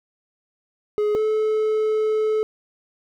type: tone pair in turn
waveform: triangle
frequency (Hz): 420 / 432.8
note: G#4 / A4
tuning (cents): +19 / -29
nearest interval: minor second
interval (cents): 52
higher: second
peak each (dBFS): -16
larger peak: neither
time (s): 0.98-1.15 / 1.15-2.43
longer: second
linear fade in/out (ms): 0
effects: none